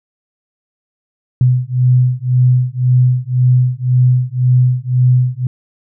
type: beating tone pair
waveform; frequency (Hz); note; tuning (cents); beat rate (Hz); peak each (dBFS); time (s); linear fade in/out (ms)
sine; 125 / 126.9; B2 / B2; +21 / +47; 1.9; -12; 1.41-5.47; 2
effects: none